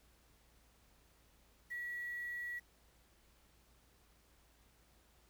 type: tone with quantisation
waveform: sine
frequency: 1933 Hz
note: B6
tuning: 38 cents flat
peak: -40 dBFS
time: 1.7-2.6 s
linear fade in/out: 20 ms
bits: 10
effects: added 57 Hz sine -70 dBFS peak until 5.29 s + pink hiss -70 dBFS RMS until 5.29 s